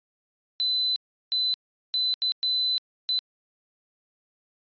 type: tone bursts at uneven times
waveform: sine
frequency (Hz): 4020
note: B7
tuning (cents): +30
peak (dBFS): -22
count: 6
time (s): 0.6-0.96 / 1.32-1.54 / 1.94-2.14 / 2.22-2.32 / 2.43-2.78 / 3.09-3.19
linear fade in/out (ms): 0
effects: resampled to 11025 Hz